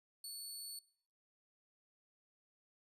20% pulse tone, 4435 Hz, C#8, in tune, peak -39 dBFS, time 0.24-0.79 s, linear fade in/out 2 ms, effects noise-tail reverb RT60 0.6 s tail -22 dB re dry + resampled to 32000 Hz

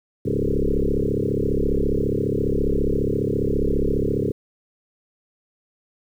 sine tone with frequency modulation, 207.7 Hz, G#3, in tune, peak -18 dBFS, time 0.25-4.32 s, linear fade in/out 10 ms, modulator 34.7 Hz, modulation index 7.3, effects 9-bit

